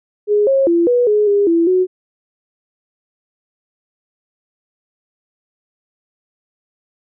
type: tone with pitch steps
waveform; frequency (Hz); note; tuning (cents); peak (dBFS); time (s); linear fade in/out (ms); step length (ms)
sine; 415.9 / 541 / 340.2 / 487.8 / 420.1 / 405.6 / 334.9 / 368.6; G#4 / C#5 / F4 / B4 / G#4 / G#4 / E4 / F#4; +2 / -42 / -45 / -21 / +20 / -41 / +27 / -7; -10; 0.27-1.87; 50; 200
effects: none